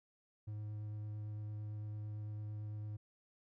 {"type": "tone with vibrato", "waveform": "triangle", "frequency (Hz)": 105.8, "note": "G#2", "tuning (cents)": 33, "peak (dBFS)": -39, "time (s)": [0.47, 2.97], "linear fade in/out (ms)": 10, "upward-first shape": "sine", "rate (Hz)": 8.9, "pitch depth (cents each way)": 10, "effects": []}